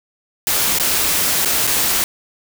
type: noise with dropouts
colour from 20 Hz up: white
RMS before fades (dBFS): -17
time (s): 0.47-2.04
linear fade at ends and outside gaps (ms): 1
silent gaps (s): 0.786-0.798 / 1.45-1.457 / 1.67-1.674
effects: none